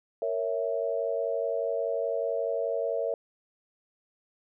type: chord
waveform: sine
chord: A# diminished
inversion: none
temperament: equal with one note detuned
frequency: 462.9 / 554.4 / 659.3 Hz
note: A#4 / C#5 / E5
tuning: -12 / 0 / 0 cents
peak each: -31 dBFS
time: 0.22-3.14 s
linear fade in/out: 2 ms
effects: none